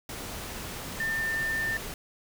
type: tone in noise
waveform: sine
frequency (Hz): 1795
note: A6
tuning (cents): +34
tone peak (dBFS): -27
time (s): 1-1.77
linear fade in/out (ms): 2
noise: pink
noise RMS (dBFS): -38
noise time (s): 0.09-1.94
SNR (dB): +8
effects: none